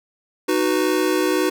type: chord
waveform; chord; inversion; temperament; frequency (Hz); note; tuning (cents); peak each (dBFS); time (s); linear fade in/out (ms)
square; B major; first; just; 308.7 / 370.4 / 493.9; D#4 / F#4 / B4; -14 / +2 / 0; -22 / -21 / -25; 0.48-1.5; 10
effects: none

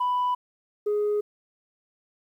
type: tone pair in turn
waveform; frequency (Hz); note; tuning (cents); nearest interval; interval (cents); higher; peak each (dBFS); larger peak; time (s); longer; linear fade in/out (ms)
sine; 991 / 416.7; B5 / G#4; +6 / +6; octave + minor third; 1500; first; -20; neither; 0-0.35 / 0.86-1.21; neither; 10
effects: tanh soft clip ceiling -20 dBFS + 10-bit

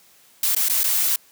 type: noise with dropouts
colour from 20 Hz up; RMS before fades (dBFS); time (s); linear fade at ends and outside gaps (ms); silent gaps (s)
blue; -20; 0.43-1.16; 2; 0.549-0.564 / 0.685-0.697 / 0.833-0.841
effects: white hiss -54 dBFS RMS until 1.31 s + high-pass 100 Hz 12 dB/octave

